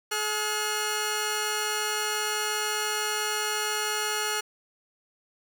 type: tone pair together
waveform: 10% pulse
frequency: 425.8 / 1438 Hz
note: G#4 / F#6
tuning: +43 / -50 cents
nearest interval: octave + major sixth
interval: 2107 cents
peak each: -21 dBFS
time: 0.11-4.41 s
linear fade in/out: 10 ms
effects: none